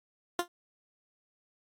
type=tone with exponential decay; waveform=15% pulse; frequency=350 Hz; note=F4; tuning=4 cents sharp; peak=-17 dBFS; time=0.39-0.48 s; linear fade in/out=2 ms; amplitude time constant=18 ms; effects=AAC 48 kbps